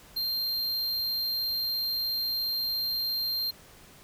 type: tone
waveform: square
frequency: 4181 Hz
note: C8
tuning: 2 cents flat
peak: -28 dBFS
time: 0.16-3.51 s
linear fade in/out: 10 ms
effects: pink hiss -53 dBFS RMS until 4.03 s